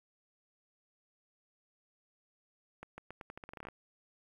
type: accelerating click train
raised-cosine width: 0.5 ms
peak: -30 dBFS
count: 15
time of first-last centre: 2.83-3.686 s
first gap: 150 ms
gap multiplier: 0.84
effects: 10-bit